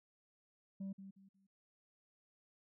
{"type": "tone with echo", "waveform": "sine", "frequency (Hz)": 194.1, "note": "G3", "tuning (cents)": -17, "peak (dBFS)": -38, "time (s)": [0.8, 0.93], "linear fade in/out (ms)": 10, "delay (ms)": 180, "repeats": 3, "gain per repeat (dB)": -11, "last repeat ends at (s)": 1.47, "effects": ["tanh soft clip ceiling -40 dBFS"]}